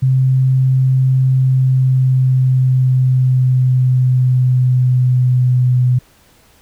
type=tone with pitch glide; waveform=sine; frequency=130.81 to 125.34 Hz; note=C3 to B2; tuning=0 to +26 cents; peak=-9 dBFS; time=0.02-5.99 s; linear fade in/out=10 ms; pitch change=-74 cents; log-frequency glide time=1.32-5.87 s; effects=pink hiss -50 dBFS RMS until 6.61 s